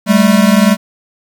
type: tone pair together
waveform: square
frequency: 196 / 217 Hz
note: G3 / A3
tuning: 0 / -24 cents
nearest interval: major second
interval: 176 cents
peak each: -10 dBFS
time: 0.06-0.77 s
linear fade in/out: 50 ms
effects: 7-bit